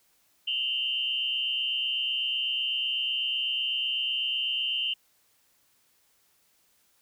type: tone cluster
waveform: sine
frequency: 2724 / 2852 / 3080 Hz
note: F7 / F7 / G7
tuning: -44 / +36 / -31 cents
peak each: -36 / -29 / -30 dBFS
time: 0.47-4.94 s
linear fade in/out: 10 ms
effects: white hiss -67 dBFS RMS until 7.01 s